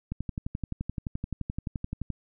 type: click train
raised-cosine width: 5 ms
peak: -19 dBFS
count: 24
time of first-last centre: 0.12-2.103 s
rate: 11.6 Hz
effects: none